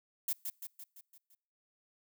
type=noise with echo; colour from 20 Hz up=violet; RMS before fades=-33 dBFS; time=0.28-0.33 s; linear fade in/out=5 ms; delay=170 ms; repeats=6; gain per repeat=-5 dB; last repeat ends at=1.35 s; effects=noise-tail reverb RT60 0.7 s tail -26 dB re dry